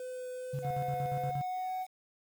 triangle tone with vibrato, 505 Hz, B4, 39 cents sharp, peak -36 dBFS, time 0-1.31 s, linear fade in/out 2 ms, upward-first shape triangle, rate 2.6 Hz, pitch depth 10 cents each way
sine tone with tremolo, 138.59 Hz, C#3, in tune, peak -32 dBFS, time 0.53-1.42 s, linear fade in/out 10 ms, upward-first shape square, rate 8.5 Hz, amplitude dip 70%
triangle tone with pitch glide, 723 to 745 Hz, F#5 to F#5, -40 to +12 cents, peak -31 dBFS, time 0.62-1.87 s, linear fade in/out 50 ms, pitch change +52 cents, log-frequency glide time 1.2-1.71 s
effects tanh soft clip ceiling -24 dBFS + 9-bit

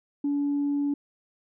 sine tone, 286 Hz, D4, 46 cents flat, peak -22 dBFS, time 0.24-0.94 s, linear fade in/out 5 ms, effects tanh soft clip ceiling -20 dBFS

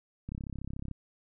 click train, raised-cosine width 5 ms, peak -26 dBFS, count 22, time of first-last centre 0.29-0.913 s, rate 33.7 Hz, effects none

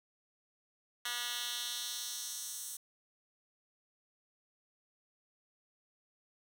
10% pulse tone with high-pass filter sweep, 241.6 Hz, B3, 38 cents flat, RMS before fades -40 dBFS, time 1.05-2.77 s, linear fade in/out 5 ms, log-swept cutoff 2200 to 8100 Hz, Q 1.4, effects none

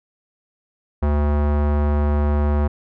square tone with low-pass filter, 73.42 Hz, D2, in tune, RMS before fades -18 dBFS, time 1.02-2.68 s, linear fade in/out 10 ms, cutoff 1100 Hz, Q 1.1, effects none

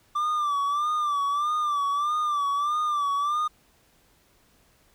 triangle tone with vibrato, 1174.7 Hz, D6, in tune, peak -21 dBFS, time 0.15-3.48 s, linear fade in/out 10 ms, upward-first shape sine, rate 1.6 Hz, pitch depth 74 cents each way, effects pink hiss -62 dBFS RMS until 4.94 s

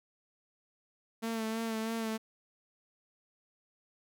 sawtooth tone with vibrato, 224.1 Hz, A3, 32 cents sharp, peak -29 dBFS, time 1.22-2.18 s, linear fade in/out 20 ms, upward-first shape sine, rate 3.1 Hz, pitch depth 31 cents each way, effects none

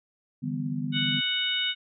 sine chord, E minor seventh, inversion third, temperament just, 148.33 / 164.81 / 197.78 / 247.2 Hz, D3 / E3 / G3 / B3, +18 / 0 / +16 / +2 cents, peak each -32 / -36 / -36 / -31 dBFS, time 0.42-1.21 s, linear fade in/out 20 ms
harmonic tone, 740 Hz, F#5, in tune, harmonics 2 / 3 / 4 / 5, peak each -34 / -33 / -28 / -29 dBFS, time 0.92-1.75 s, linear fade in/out 50 ms
effects none

